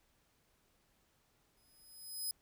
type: tone with exponential growth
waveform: 5% pulse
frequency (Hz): 5040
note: D#8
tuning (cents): +21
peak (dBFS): -29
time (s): 1.57-2.31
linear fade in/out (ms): 1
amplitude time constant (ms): 160
effects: pink hiss -74 dBFS RMS until 2.41 s